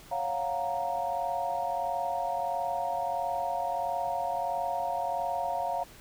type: chord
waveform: sine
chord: Gb major seventh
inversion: second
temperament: equal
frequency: 554.4 / 698.5 / 740 / 932.3 Hz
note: Db5 / F5 / Gb5 / Bb5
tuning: 0 / 0 / 0 / 0 cents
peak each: -37 / -31 / -36 / -34 dBFS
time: 0.11-5.84 s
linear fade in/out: 10 ms
effects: pink hiss -52 dBFS RMS until 6 s